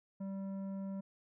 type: tone with tanh clipping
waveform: sine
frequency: 194.4 Hz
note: G3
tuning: 14 cents flat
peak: -40 dBFS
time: 0.2-1.01 s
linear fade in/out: 10 ms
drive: 10 dB
effects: none